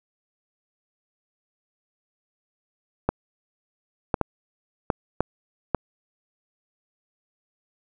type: clicks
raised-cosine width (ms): 1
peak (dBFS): -6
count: 6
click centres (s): 3.09 / 4.142 / 4.213 / 4.902 / 5.206 / 5.747
effects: none